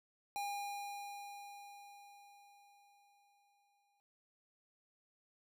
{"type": "tone with exponential decay", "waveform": "square", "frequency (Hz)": 810, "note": "G#5", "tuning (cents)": -43, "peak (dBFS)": -38, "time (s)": [0.36, 4], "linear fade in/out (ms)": 0, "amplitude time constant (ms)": 790, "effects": []}